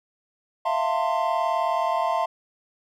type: chord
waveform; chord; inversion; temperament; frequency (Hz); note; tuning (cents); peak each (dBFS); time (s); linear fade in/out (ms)
triangle; F major seventh; third; equal with one note detuned; 659.3 / 698.5 / 898.5 / 1046.5; E5 / F5 / A5 / C6; 0 / 0 / +36 / 0; -25; 0.65-2.26; 10
effects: none